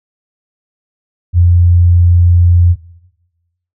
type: tone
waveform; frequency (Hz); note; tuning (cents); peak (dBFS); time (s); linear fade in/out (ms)
sine; 87.31; F2; 0; -4; 1.33-2.76; 50
effects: noise-tail reverb RT60 1.0 s tail -17 dB re dry